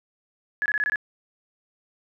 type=tone bursts; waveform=sine; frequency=1698 Hz; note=G#6; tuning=38 cents sharp; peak=-21 dBFS; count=6; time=0.62-0.958 s; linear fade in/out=0 ms; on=38 ms; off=22 ms; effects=none